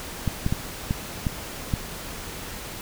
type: clicks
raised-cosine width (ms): 5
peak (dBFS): -10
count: 6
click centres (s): 0.277 / 0.464 / 0.525 / 0.909 / 1.268 / 1.738
effects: pink hiss -36 dBFS RMS until 2.81 s